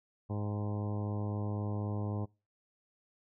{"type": "harmonic tone with a mistuned harmonic", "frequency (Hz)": 103.83, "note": "G#2", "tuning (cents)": 0, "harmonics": [1, 2, 3, 4, 5, 6, 7, 8, 9, 10], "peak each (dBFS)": [-34, -40, -44, -46, -48, -50, -51, -52, -53, -54], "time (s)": [0.29, 2.26], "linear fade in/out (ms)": 20, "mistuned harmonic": 7, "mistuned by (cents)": 31, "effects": ["noise-tail reverb RT60 0.3 s tail -25 dB re dry"]}